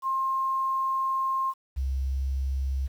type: tone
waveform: sine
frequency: 1063 Hz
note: C6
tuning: 27 cents sharp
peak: -24 dBFS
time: 0.02-1.54 s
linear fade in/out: 50 ms
type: tone with pitch glide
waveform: sine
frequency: 66.5 to 66.96 Hz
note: C2 to C2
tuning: +29 to +41 cents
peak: -25 dBFS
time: 1.76-2.88 s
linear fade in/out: 20 ms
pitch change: +12 cents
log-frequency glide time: 2.02-2.22 s
effects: 9-bit